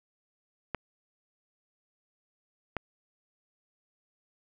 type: clicks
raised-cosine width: 0.5 ms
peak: -16 dBFS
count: 2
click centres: 0.747 / 2.767 s
effects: none